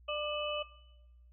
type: harmonic tone with a mistuned harmonic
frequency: 596 Hz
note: D5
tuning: 25 cents sharp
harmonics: 1 / 2 / 4 / 5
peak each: -36 / -39 / -41 / -40 dBFS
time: 0.08-0.63 s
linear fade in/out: 10 ms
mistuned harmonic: 4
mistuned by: +140 cents
effects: noise-tail reverb RT60 1.0 s tail -18 dB re dry + added 60 Hz sine -56 dBFS peak until 1.32 s